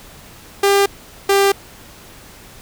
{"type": "tone pair in turn", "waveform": "sawtooth", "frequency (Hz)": [398.8, 396], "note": ["G4", "G4"], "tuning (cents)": [30, 18], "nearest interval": "unison", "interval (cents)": 12, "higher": "first", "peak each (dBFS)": -7, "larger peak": "neither", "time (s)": [[0.63, 0.86], [1.29, 1.52]], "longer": "neither", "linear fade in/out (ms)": 5, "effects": ["pink hiss -41 dBFS RMS until 2.61 s"]}